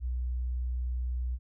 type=tone; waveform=sine; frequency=61.74 Hz; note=B1; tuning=in tune; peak=-29 dBFS; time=0-1.39 s; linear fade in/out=50 ms; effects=none